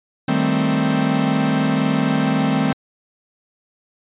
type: chord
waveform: 45% pulse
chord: A half-diminished seventh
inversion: second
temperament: equal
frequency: 155.56 / 196 / 220 / 261.6 Hz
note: Eb3 / G3 / A3 / C4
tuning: 0 / 0 / 0 / 0 cents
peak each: -22 / -23 / -22 / -20 dBFS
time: 0.28-2.73 s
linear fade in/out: 5 ms
effects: resampled to 8000 Hz